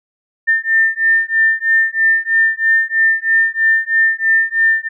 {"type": "beating tone pair", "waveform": "sine", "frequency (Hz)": [1798, 1801.1], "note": ["A6", "A6"], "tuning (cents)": [37, 40], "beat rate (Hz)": 3.1, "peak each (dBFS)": -14, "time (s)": [0.47, 4.89], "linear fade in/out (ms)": 20, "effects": []}